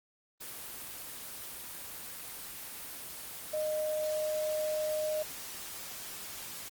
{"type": "tone in noise", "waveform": "sine", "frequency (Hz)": 615, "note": "D#5", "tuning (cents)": -20, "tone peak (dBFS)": -30, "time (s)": [3.53, 5.23], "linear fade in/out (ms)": 10, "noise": "white", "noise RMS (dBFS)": -43, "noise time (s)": [0.4, 6.69], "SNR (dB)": 10, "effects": ["Opus 24 kbps"]}